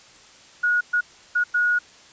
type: tone bursts at uneven times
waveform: sine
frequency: 1450 Hz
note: F#6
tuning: 35 cents flat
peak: -17 dBFS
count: 4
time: 0.63-0.81 / 0.93-1.01 / 1.35-1.44 / 1.54-1.79 s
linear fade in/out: 10 ms
effects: white hiss -49 dBFS RMS until 2.12 s + resampled to 16000 Hz